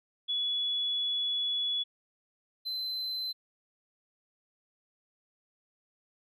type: tone pair in turn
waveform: sine / triangle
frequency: 3400 / 4064 Hz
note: G#7 / B7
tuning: +40 / +49 cents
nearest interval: minor third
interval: 309 cents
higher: second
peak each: -28 / -31 dBFS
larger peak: first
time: 0.28-1.84 / 2.65-3.33 s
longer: first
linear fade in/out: 20 ms
effects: none